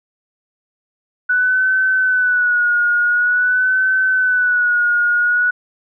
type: tone with vibrato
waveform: sine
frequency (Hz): 1480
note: F#6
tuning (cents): 0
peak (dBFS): -12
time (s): 1.29-5.51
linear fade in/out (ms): 10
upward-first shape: sine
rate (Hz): 0.47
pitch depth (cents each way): 54
effects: none